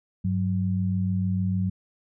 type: tone pair together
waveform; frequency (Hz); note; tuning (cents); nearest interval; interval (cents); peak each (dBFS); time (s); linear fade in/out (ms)
sine; 98.5 / 185.19; G2 / F#3; +9 / +2; major seventh; 1093; -25 / -25; 0.24-1.7; 10
effects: none